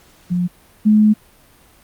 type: tone pair in turn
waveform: sine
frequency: 177.5 / 213.2 Hz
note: F3 / G#3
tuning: +28 / +46 cents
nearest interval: minor third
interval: 318 cents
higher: second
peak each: -15 / -8 dBFS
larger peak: second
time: 0.3-0.48 / 0.85-1.14 s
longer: second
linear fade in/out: 20 ms
effects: pink hiss -50 dBFS RMS until 1.83 s + Opus 48 kbps